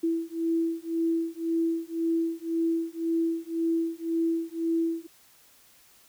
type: beating tone pair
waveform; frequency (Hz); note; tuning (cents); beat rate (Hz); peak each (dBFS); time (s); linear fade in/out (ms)
sine; 329.6 / 331.5; E4 / E4; 0 / +10; 1.9; -28; 0.03-5.07; 10
effects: white hiss -58 dBFS RMS until 6.08 s